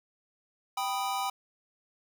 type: chord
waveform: square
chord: G augmented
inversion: none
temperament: equal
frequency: 784 / 987.8 / 1244.5 Hz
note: G5 / B5 / D#6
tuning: 0 / 0 / 0 cents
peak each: -33 / -35 / -37 dBFS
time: 0.77-1.3 s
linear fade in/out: 5 ms
effects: none